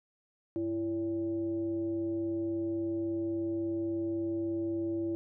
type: tone with frequency modulation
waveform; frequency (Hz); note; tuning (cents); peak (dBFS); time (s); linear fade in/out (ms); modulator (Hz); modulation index
sine; 334.3; E4; +24; -30; 0.56-5.15; 0; 235; 0.43
effects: none